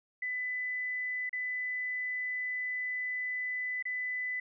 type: tone with dropouts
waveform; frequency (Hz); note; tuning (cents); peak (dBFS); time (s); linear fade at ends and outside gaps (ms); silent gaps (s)
sine; 2000; B6; +21; -32; 0.22-4.4; 5; 1.294-1.329 / 3.826-3.853
effects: none